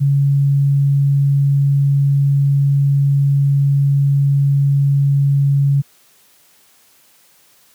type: tone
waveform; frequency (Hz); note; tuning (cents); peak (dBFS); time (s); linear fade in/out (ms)
sine; 140; C#3; +18; -10; 0-5.82; 20
effects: white hiss -52 dBFS RMS until 7.74 s + high-pass 80 Hz 12 dB/octave